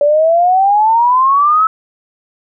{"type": "exponential sweep", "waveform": "sine", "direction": "up", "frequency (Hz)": [571, 1312], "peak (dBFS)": -7, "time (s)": [0.01, 1.67], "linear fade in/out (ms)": 2, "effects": []}